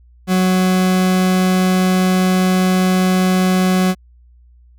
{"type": "tone", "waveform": "40% pulse", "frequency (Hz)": 185, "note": "F#3", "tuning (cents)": 0, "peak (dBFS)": -11, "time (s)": [0.27, 3.95], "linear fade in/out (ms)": 50, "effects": ["added 60 Hz sine -44 dBFS peak until 4.78 s"]}